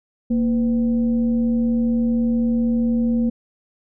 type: tone with frequency modulation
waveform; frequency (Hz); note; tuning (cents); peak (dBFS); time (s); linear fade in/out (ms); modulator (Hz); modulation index
sine; 233.1; A#3; 0; -16; 0.3-3.3; 10; 271; 0.37
effects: none